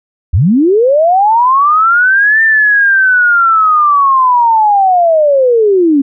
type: linear two-way sweep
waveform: sine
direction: up then down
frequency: 65.41 to 1800 to 266.9 Hz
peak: -5 dBFS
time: 0.33-6.02 s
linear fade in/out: 10 ms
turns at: 2.42 s
effects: none